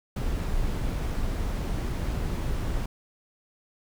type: noise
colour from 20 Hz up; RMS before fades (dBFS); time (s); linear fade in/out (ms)
brown; -28; 0.16-2.86; 5
effects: none